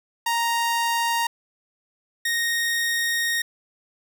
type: tone pair in turn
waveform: sawtooth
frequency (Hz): 932.3 / 1861.3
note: A#5 / A#6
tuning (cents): 0 / -3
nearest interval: octave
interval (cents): 1197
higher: second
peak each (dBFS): -17 / -18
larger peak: first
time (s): 0.26-1.27 / 2.25-3.42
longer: second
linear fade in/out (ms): 5
effects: none